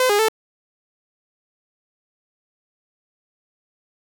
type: tone with pitch steps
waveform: sawtooth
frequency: 511 / 410.8 / 440.7 Hz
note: C5 / G#4 / A4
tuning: -41 / -19 / +3 cents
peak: -11 dBFS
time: 0-0.285 s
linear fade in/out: 2 ms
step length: 95 ms
effects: none